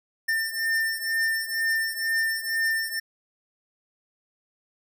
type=beating tone pair; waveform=square; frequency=1800 / 1802.1 Hz; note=A6 / A6; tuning=+39 / +41 cents; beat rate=2.1 Hz; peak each=-26 / -30 dBFS; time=0.28-3 s; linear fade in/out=10 ms; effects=none